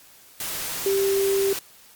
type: tone in noise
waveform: sine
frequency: 392 Hz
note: G4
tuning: in tune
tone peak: -19 dBFS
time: 0.86-1.53 s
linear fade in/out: 2 ms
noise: white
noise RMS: -30 dBFS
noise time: 0.4-1.59 s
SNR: +8 dB
effects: white hiss -51 dBFS RMS until 1.95 s + Opus 48 kbps